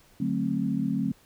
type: chord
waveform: sine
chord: D dominant seventh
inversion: none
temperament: equal with one note detuned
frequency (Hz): 146.83 / 185 / 220 / 265.3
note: D3 / F#3 / A3 / C4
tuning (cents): 0 / 0 / 0 / +24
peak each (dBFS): -33 / -30 / -29 / -29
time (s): 0.2-1.12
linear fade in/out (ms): 5
effects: pink hiss -59 dBFS RMS until 1.25 s